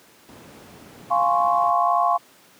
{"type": "noise", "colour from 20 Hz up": "brown", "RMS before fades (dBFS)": -37, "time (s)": [0.28, 1.71], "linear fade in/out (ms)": 10}
{"type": "chord", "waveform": "sine", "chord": "Db major seventh", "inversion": "first", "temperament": "equal", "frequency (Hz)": [698.5, 830.6, 1046.5, 1108.7], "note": ["F5", "Ab5", "C6", "Db6"], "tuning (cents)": [0, 0, 0, 0], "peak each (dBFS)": [-20, -25, -23, -22], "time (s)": [1.1, 2.18], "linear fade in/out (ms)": 20}
{"effects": ["pink hiss -52 dBFS RMS until 2.59 s", "high-pass 200 Hz 12 dB/octave"]}